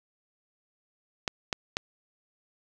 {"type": "clicks", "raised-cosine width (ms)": 0.2, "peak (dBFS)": -10, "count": 3, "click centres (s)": [1.278, 1.528, 1.769], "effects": []}